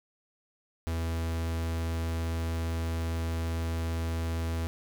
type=tone; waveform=45% pulse; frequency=82.41 Hz; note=E2; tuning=in tune; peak=-29 dBFS; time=0.87-4.67 s; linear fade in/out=0 ms; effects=none